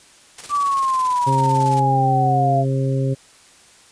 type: noise with tremolo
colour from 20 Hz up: white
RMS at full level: -34 dBFS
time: 0.38-1.8 s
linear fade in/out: 5 ms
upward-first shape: square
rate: 18 Hz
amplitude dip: 55%
type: exponential sweep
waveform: sine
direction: down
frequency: 1174.7 to 675 Hz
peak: -16 dBFS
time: 0.49-2.65 s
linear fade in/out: 50 ms
type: harmonic tone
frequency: 134.1 Hz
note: C3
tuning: 43 cents sharp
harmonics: 1 / 2 / 3 / 4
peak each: -18 / -26 / -27 / -28 dBFS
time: 1.26-3.15 s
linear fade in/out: 20 ms
effects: white hiss -49 dBFS RMS until 3.91 s + resampled to 22050 Hz